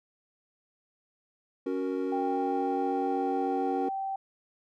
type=chord; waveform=triangle; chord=F# major; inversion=second; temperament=equal; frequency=277.2 / 370 / 466.2 Hz; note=C#4 / F#4 / A#4; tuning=0 / 0 / 0 cents; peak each=-30 / -31 / -32 dBFS; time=1.66-3.89 s; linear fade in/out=5 ms
type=tone with pitch glide; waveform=sine; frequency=793 to 776.7 Hz; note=G5 to G5; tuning=+20 to -16 cents; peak=-30 dBFS; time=2.12-4.16 s; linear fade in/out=5 ms; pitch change=-36 cents; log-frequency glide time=2.45-3.68 s
effects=none